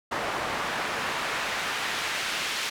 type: noise with band-pass filter sweep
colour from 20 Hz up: pink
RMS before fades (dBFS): -30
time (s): 0.11-2.7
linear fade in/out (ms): 10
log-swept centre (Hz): 990 to 2900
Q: 0.83
effects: none